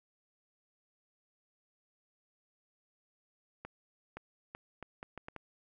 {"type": "accelerating click train", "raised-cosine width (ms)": 0.5, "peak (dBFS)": -28, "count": 8, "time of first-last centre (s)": [3.65, 5.363], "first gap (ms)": 520, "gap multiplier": 0.73, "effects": []}